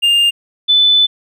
triangle / sine tone pair in turn, 2808 / 3502 Hz, F7 / A7, +9 / -9 cents, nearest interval major third, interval 382 cents, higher second, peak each -7 dBFS, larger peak neither, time 0.02-0.31 / 0.68-1.07 s, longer second, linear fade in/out 20 ms, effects none

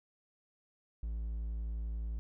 triangle tone, 55.7 Hz, A1, 22 cents sharp, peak -33 dBFS, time 1.03-2.19 s, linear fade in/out 0 ms, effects none

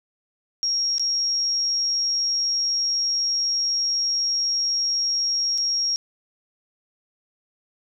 sine tone with dropouts, 5588 Hz, F8, in tune, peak -20 dBFS, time 0.63-5.96 s, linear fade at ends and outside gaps 0 ms, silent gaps 0.982-0.996 / 5.577-5.582 s, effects none

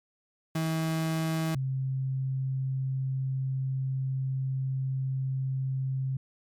35% pulse / sine tone pair in turn, 160.9 / 132.65 Hz, E3 / C3, -42 / +24 cents, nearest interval minor third, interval 334 cents, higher first, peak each -25 / -27 dBFS, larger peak first, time 0.55-1.55 / 1.55-6.17 s, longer second, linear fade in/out 5 ms, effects MP3 96 kbps

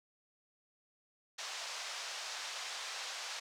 white band-pass noise, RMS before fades -43 dBFS, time 1.38-3.4 s, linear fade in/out 10 ms, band 590 to 6200 Hz, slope 24 dB/octave, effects none

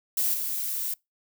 violet noise with level steps, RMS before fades -25 / -30 dBFS, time 0.17-0.94 s, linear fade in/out 5 ms, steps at 0.34 s, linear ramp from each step 2 ms, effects noise-tail reverb RT60 0.2 s tail -25 dB re dry

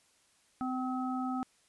harmonic tone, 256.6 Hz, C4, 34 cents flat, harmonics 1 / 3 / 5, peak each -33 / -38 / -40 dBFS, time 0.61-1.43 s, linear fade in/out 0 ms, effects white hiss -68 dBFS RMS until 1.68 s + resampled to 24000 Hz

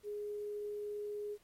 sine tone with quantisation, 415.3 Hz, G#4, in tune, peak -38 dBFS, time 0.03-1.38 s, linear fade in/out 50 ms, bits 11, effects pink hiss -69 dBFS RMS until 1.43 s + MP3 64 kbps

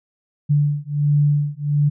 sine beating tone pair, 145.5 / 146.9 Hz, D3 / D3, -16 / +1 cents, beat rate 1.4 Hz, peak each -18 dBFS, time 0.49-1.9 s, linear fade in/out 20 ms, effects none

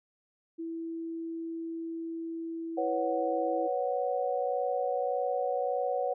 sine tone, 329.6 Hz, E4, in tune, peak -34 dBFS, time 0.58-3.68 s, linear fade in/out 20 ms
sine chord, B suspended second, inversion none, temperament just, 493.9 / 555.6 / 740.8 Hz, B4 / C#5 / F#5, 0 / +4 / +2 cents, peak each -32 dBFS, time 2.77-6.14 s, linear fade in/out 10 ms
effects none

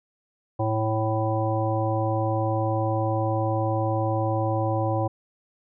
harmonic tone, 110 Hz, A2, in tune, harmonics 1 / 3 / 5 / 7 / 9, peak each -25 / -29 / -28 / -29 / -33 dBFS, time 0.59-5.08 s, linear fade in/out 10 ms, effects none

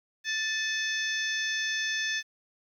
harmonic tone with a mistuned harmonic, 880 Hz, A5, in tune, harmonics 2 / 3 / 4 / 5 / 6 / 7, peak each -30 / -37 / -35 / -44 / -38 / -38 dBFS, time 0.24-2.23 s, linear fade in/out 50 ms, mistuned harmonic 3, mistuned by -60 cents, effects 10-bit

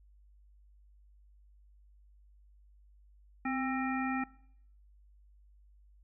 harmonic tone with a mistuned harmonic, 266.1 Hz, C4, 29 cents sharp, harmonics 1 / 3 / 5 / 7 / 9, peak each -33 / -38 / -40 / -41 / -43 dBFS, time 3.45-4.24 s, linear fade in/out 5 ms, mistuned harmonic 1, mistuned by -44 cents, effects noise-tail reverb RT60 0.7 s tail -21 dB re dry + added 50 Hz sine -58 dBFS peak until 6.03 s

